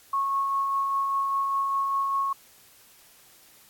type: tone with tremolo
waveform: sine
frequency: 1098 Hz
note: C#6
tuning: 17 cents flat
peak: -22 dBFS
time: 0.13-2.33 s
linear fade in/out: 5 ms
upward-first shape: sine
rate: 5 Hz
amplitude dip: 25%
effects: white hiss -55 dBFS RMS until 3.69 s + AAC 64 kbps